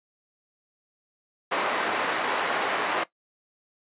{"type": "band-pass noise", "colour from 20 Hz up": "white", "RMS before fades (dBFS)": -27, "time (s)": [1.51, 3.04], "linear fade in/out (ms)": 10, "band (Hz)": [370, 1600], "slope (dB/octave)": 12, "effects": ["noise-tail reverb RT60 0.1 s tail -17 dB re dry", "resampled to 8000 Hz"]}